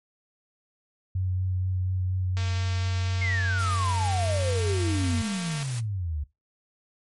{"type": "tone with vibrato", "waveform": "sine", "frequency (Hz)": 92.5, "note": "F#2", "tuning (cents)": 0, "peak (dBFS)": -24, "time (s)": [1.15, 5.22], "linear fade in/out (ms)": 5, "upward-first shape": "sine", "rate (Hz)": 4.2, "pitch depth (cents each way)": 15}
{"type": "click train", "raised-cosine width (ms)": 0.2, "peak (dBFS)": -20, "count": 744, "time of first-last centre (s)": [2.37, 5.629], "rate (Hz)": 228}
{"type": "exponential sweep", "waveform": "sine", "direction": "down", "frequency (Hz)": [2178, 70], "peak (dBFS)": -27, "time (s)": [3.21, 6.24], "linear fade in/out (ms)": 10}
{"type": "noise", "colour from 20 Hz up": "white", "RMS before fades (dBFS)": -38, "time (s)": [3.58, 5.81], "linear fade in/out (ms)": 20}
{"effects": ["noise-tail reverb RT60 0.2 s tail -18 dB re dry", "MP3 48 kbps"]}